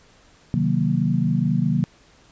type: chord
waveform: sine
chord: C half-diminished seventh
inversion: none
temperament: equal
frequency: 130.81 / 155.56 / 185 / 233.1 Hz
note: C3 / Eb3 / Gb3 / Bb3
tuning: 0 / 0 / 0 / 0 cents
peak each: -24 / -22 / -23 / -24 dBFS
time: 0.54-1.84 s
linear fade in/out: 0 ms
effects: pink hiss -54 dBFS RMS until 2.31 s + resampled to 16000 Hz